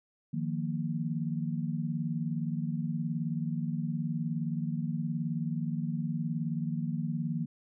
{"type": "chord", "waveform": "sine", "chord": "Eb suspended second", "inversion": "none", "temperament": "equal", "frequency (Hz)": [155.56, 174.61, 233.1], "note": ["Eb3", "F3", "Bb3"], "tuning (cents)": [0, 0, 0], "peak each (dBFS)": [-33, -35, -35], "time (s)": [0.33, 7.46], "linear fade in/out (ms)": 10, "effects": []}